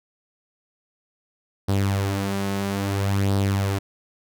sawtooth tone with flanger, 98.7 Hz, G2, 12 cents sharp, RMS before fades -23 dBFS, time 1.68-3.79 s, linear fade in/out 10 ms, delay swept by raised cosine 0.21 to 5.51 ms, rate 0.6 Hz, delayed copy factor +0.55, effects none

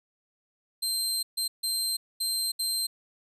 25% pulse tone bursts at uneven times, 4143 Hz, C8, 18 cents flat, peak -22 dBFS, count 5, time 0.82-1.23 / 1.37-1.48 / 1.63-1.97 / 2.2-2.52 / 2.59-2.87 s, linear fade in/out 10 ms, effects none

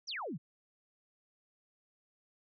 sine exponential sweep, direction down, 6272 to 125.8 Hz, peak -37 dBFS, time 0.07-0.38 s, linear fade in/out 20 ms, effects none

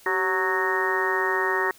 harmonic tone with a mistuned harmonic, 185 Hz, F#3, in tune, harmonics 2 / 3 / 4 / 5 / 6 / 7 / 8 / 9 / 10, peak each -27 / -37 / -37 / -29 / -30 / -34 / -35 / -35 / -25 dBFS, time 0.06-1.71 s, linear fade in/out 2 ms, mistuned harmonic 2, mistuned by +57 cents, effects white hiss -52 dBFS RMS until 1.78 s

